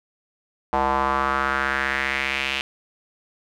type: tone with band-pass filter sweep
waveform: square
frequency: 67.6 Hz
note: C#2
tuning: 43 cents flat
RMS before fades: -23 dBFS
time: 0.73-2.61 s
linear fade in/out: 0 ms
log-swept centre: 860 to 2800 Hz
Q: 3.2
effects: none